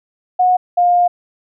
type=tone pair in turn; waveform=sine; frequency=730 / 707.2 Hz; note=F#5 / F5; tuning=-24 / +22 cents; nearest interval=minor second; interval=54 cents; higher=first; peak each=-9 dBFS; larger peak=neither; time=0.39-0.57 / 0.77-1.08 s; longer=second; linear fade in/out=10 ms; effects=none